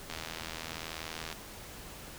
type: click train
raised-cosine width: 0.2 ms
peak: -21 dBFS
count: 100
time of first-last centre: 0.1-1.327 s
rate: 80.7 Hz
effects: pink hiss -47 dBFS RMS until 2.18 s